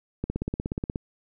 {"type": "click train", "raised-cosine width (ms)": 3, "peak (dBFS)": -15, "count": 13, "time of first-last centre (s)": [0.24, 0.959], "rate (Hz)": 16.7, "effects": []}